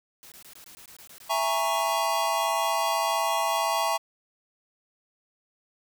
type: noise bursts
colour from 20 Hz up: white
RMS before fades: -48 dBFS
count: 16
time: 0.23-1.938 s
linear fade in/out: 0 ms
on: 88 ms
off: 20 ms
type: chord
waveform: square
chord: A# half-diminished seventh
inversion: second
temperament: equal with one note detuned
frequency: 666.1 / 830.6 / 932.3 / 1108.7 Hz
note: E5 / G#5 / A#5 / C#6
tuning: +18 / 0 / 0 / 0 cents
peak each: -30 dBFS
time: 1.29-3.98 s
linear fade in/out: 20 ms
effects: none

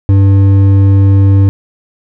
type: tone with hard clipping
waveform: triangle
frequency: 98 Hz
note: G2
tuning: in tune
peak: -5 dBFS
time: 0.09-1.49 s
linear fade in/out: 0 ms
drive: 11 dB
effects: none

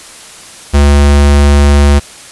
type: tone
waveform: square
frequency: 71.6 Hz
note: D2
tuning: 43 cents flat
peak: -4 dBFS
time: 0.73-2 s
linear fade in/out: 20 ms
effects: white hiss -32 dBFS RMS until 2.31 s + resampled to 24000 Hz

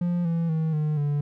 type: tone with pitch steps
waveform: triangle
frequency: 174.9 / 167 / 159.46 / 152.26 / 145.38 Hz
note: F3 / E3 / D#3 / D#3 / D3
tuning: +3 / +23 / +43 / -37 / -17 cents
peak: -20 dBFS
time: 0.01-1.21 s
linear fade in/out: 5 ms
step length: 240 ms
effects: none

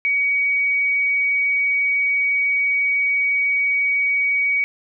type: tone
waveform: sine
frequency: 2257 Hz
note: C#7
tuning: 31 cents sharp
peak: -16 dBFS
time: 0.05-4.64 s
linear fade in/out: 0 ms
effects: none

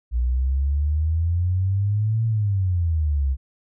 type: exponential two-way sweep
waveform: sine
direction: up then down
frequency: 58.7 to 114.2 to 65 Hz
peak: -18 dBFS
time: 0.11-3.37 s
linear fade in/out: 50 ms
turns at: 2.25 s
effects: none

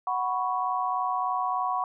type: chord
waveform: sine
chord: F# suspended fourth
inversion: none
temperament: just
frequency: 740 / 986.7 / 1110 Hz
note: F#5 / B5 / C#6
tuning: 0 / -2 / +2 cents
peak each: -29 / -30 / -29 dBFS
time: 0.07-1.84 s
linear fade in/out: 2 ms
effects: none

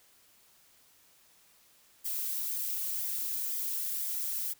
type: noise with flanger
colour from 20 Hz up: violet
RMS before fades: -34 dBFS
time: 2.04-4.54 s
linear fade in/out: 20 ms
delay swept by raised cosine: 0.7 to 2.9 ms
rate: 2 Hz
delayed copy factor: -0.5
effects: white hiss -63 dBFS RMS until 4.59 s

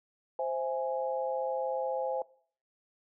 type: chord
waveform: sine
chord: C augmented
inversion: none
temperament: equal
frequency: 523.3 / 659.3 / 830.6 Hz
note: C5 / E5 / G#5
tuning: 0 / 0 / 0 cents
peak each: -32 / -36 / -35 dBFS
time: 0.39-2.22 s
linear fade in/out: 2 ms
effects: noise-tail reverb RT60 0.5 s tail -21 dB re dry

